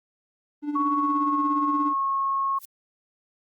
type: tone with tremolo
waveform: triangle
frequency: 293.7 Hz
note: D4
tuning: in tune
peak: -21 dBFS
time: 0.62-1.94 s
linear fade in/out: 50 ms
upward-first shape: sine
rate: 17 Hz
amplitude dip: 60%
type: tone with pitch glide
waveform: sine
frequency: 1115 to 1090.8 Hz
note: C#6 to C#6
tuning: +10 to -28 cents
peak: -22 dBFS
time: 0.75-2.59 s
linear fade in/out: 10 ms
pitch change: -38 cents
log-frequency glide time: 0.91-1.42 s
type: noise with exponential growth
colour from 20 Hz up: violet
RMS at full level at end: -36 dBFS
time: 2.54-2.65 s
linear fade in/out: 0 ms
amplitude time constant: 22 ms
effects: Opus 24 kbps